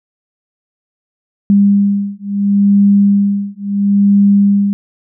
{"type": "beating tone pair", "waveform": "sine", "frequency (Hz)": [200.5, 201.23], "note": ["G3", "G3"], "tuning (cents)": [39, 46], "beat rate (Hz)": 0.73, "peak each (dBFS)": -11, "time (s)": [1.5, 4.73], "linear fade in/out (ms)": 0, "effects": []}